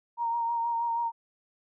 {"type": "tone with vibrato", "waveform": "sine", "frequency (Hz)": 932.3, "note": "A#5", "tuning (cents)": 0, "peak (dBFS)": -26, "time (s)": [0.17, 1.12], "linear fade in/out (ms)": 50, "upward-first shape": "sine", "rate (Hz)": 6.3, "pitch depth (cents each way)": 23, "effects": []}